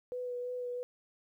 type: tone with vibrato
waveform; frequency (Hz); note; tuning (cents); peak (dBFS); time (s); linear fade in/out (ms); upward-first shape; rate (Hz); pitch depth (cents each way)
sine; 493.9; B4; 0; -35; 0.12-0.83; 0; sine; 3; 16
effects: 12-bit